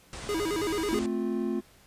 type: low-pass noise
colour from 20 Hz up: pink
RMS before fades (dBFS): -40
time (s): 0.13-1.06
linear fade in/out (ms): 0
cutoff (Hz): 9500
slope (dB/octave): 96
type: tone with vibrato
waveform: square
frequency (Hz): 365.7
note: F#4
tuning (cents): -20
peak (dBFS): -28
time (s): 0.29-0.99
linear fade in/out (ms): 0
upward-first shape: square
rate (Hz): 9.2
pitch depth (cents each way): 210
type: chord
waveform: triangle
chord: F major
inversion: first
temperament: equal with one note detuned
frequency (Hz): 220 / 261.6 / 351.9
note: A3 / C4 / F4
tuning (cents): 0 / 0 / +13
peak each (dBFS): -29 / -31 / -29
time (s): 0.91-1.61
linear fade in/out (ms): 20
effects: pink hiss -58 dBFS RMS until 1.86 s + resampled to 32000 Hz